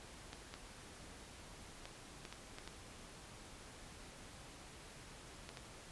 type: clicks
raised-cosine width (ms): 0.2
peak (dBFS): -30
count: 9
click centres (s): 0.331 / 0.54 / 1.855 / 2.252 / 2.326 / 2.585 / 2.676 / 5.491 / 5.572
effects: pink hiss -55 dBFS RMS until 5.91 s + resampled to 24000 Hz

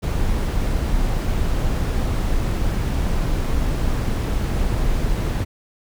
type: noise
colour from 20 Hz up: brown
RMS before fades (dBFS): -20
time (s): 0.02-5.45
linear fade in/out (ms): 20
effects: none

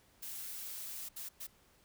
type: noise bursts at uneven times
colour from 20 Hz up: blue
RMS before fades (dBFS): -44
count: 3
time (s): 0.22-1.09 / 1.16-1.29 / 1.4-1.47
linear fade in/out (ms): 10
effects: pink hiss -67 dBFS RMS until 1.84 s

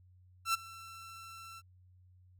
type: tone with ADSR envelope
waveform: sawtooth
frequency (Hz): 1343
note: E6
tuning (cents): +32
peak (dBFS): -23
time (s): 0.45-1.62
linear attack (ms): 91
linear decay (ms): 15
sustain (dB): -21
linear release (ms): 40
effects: added 91 Hz sine -59 dBFS peak until 2.39 s

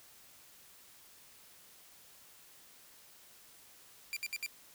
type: tone bursts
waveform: sawtooth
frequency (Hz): 2377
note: D7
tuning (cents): +20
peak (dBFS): -32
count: 4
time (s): 4.13-4.462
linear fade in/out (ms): 0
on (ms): 35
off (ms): 64
effects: white hiss -59 dBFS RMS until 4.74 s

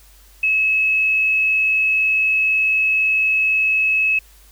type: tone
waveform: sine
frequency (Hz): 2582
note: E7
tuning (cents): -37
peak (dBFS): -14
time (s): 0.43-4.19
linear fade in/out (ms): 5
effects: added 50 Hz sine -47 dBFS peak until 4.51 s + white hiss -51 dBFS RMS until 4.51 s

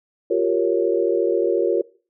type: chord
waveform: sine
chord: G half-diminished seventh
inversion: third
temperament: equal with one note detuned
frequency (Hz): 352.1 / 392 / 466.2 / 554.4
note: F4 / G4 / Bb4 / Db5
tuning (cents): +14 / 0 / 0 / 0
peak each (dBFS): -21 / -23 / -21 / -24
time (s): 0.3-1.82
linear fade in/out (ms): 10
effects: noise-tail reverb RT60 0.4 s tail -21 dB re dry

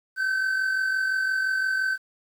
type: tone pair together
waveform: triangle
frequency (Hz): 1533 / 1578.8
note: G6 / G6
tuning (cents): -39 / +12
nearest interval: minor second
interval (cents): 51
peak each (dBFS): -21 / -31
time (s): 0.16-1.98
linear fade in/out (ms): 50
effects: 9-bit

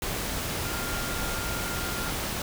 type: tone in noise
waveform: sine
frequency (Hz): 1400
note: F6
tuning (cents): +4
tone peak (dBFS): -37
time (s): 0.65-2.1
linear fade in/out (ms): 2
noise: pink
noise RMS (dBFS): -31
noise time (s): 0.02-2.42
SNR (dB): -9
effects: none

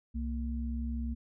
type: tone pair together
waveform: sine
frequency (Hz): 65.07 / 231.9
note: C2 / A#3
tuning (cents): -9 / -9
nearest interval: octave + minor seventh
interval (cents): 2200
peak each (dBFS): -33 / -37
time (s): 0.14-1.15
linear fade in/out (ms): 20
effects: none

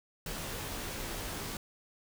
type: noise with comb filter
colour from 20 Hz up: pink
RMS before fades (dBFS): -39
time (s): 0.26-1.57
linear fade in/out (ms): 2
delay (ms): 16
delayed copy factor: -0.55
effects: none

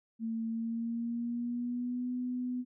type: tone with pitch glide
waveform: sine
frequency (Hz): 225.9 to 249.2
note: A3 to B3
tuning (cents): +46 to +16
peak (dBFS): -32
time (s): 0.19-2.65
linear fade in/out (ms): 50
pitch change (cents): +170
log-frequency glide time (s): 0.47-2.11
effects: none

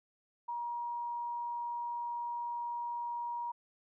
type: tone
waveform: sine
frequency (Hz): 951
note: A#5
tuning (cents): +34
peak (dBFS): -35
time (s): 0.48-3.52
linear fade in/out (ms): 10
effects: none

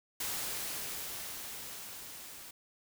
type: noise with level ramp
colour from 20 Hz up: white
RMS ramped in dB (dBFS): -36 to -49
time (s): 0.2-2.51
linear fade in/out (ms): 5
effects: none

